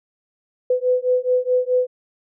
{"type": "beating tone pair", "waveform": "sine", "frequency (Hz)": [500, 504.7], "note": ["B4", "B4"], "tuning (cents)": [21, 38], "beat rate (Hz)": 4.7, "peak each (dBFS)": -19, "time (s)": [0.7, 1.87], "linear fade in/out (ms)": 5, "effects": []}